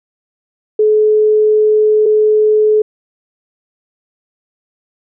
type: tone pair in turn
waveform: sine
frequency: 428 / 428 Hz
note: A4 / A4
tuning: -48 / -48 cents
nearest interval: unison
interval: 0 cents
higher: neither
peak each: -7 dBFS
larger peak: neither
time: 0.79-2.06 / 2.06-2.82 s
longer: first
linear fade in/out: 5 ms
effects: none